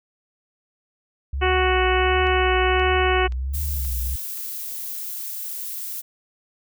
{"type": "tone with vibrato", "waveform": "sine", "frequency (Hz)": 66.9, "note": "C2", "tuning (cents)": 39, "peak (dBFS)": -23, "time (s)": [1.33, 4.16], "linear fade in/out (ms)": 5, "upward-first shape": "triangle", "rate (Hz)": 1.4, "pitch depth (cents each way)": 170}
{"type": "harmonic tone", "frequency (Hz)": 370, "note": "F#4", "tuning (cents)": 0, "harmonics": [1, 2, 3, 4, 5, 6, 7, 8], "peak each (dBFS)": [-21, -24, -26, -27, -28, -29, -29, -30], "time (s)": [1.41, 3.28], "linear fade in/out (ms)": 20}
{"type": "click train", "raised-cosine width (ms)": 0.2, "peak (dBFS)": -27, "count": 5, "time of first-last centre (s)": [2.27, 4.375], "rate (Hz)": 1.9}
{"type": "noise", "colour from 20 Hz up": "violet", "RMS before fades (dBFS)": -31, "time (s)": [3.53, 6.02], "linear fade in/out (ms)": 20}
{"effects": []}